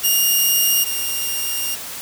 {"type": "tone pair in turn", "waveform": "5% pulse", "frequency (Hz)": [2834, 2810], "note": ["F7", "F7"], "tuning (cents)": [25, 10], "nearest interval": "unison", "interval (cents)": 15, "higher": "first", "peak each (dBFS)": [-5, -12], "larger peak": "first", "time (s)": [[0.03, 0.85], [0.85, 1.76]], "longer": "second", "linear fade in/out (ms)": 20, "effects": ["white hiss -31 dBFS RMS until 2.01 s", "high-pass 60 Hz 12 dB/octave"]}